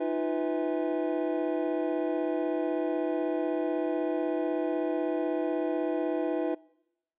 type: tone cluster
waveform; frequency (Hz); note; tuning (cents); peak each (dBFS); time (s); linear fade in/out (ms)
triangle; 310.5 / 346.6 / 496.5 / 649 / 820; D#4 / F4 / B4 / E5 / G#5; -3 / -13 / +9 / -27 / -22; -30 / -30 / -31 / -33 / -39; 0-6.55; 10
effects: noise-tail reverb RT60 0.9 s tail -24 dB re dry + resampled to 8000 Hz